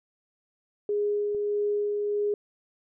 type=tone with tremolo; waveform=sine; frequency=413.2 Hz; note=G#4; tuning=9 cents flat; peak=-23 dBFS; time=0.89-2.34 s; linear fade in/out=2 ms; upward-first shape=sine; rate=1.6 Hz; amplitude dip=25%
type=click; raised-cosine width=2 ms; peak=-32 dBFS; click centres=1.348 s
effects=none